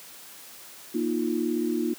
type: chord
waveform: sine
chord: Bb suspended fourth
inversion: none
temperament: equal with one note detuned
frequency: 236.2 / 311.1 / 349.2 Hz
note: Bb3 / Eb4 / F4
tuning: +23 / 0 / 0 cents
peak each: -28 dBFS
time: 0.94-1.94 s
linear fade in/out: 10 ms
effects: white hiss -46 dBFS RMS until 1.98 s + high-pass 150 Hz 12 dB/octave